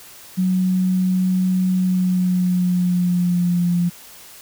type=tone with pitch glide; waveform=sine; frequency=185 to 174.62 Hz; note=F#3 to F3; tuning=0 to 0 cents; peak=-15 dBFS; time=0.37-3.9 s; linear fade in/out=20 ms; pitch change=-100 cents; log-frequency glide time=1.72-3.72 s; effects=white hiss -42 dBFS RMS until 4.41 s